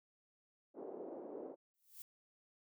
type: band-pass noise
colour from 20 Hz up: white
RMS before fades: -48 dBFS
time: 0.74-1.56 s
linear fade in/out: 50 ms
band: 310 to 530 Hz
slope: 24 dB/octave
type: noise with exponential growth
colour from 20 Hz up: violet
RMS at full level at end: -49 dBFS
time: 1.74-2.02 s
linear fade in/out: 0 ms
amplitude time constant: 59 ms
effects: none